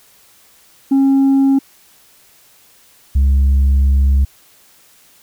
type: tone pair in turn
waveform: sine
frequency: 271.9 / 68.17 Hz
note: C#4 / C#2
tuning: -33 / -28 cents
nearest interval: 2 octaves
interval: 2395 cents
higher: first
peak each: -6 dBFS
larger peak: neither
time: 0.91-1.59 / 3.15-4.25 s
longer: second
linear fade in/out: 10 ms
effects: tanh soft clip ceiling -8 dBFS + white hiss -49 dBFS RMS until 5.22 s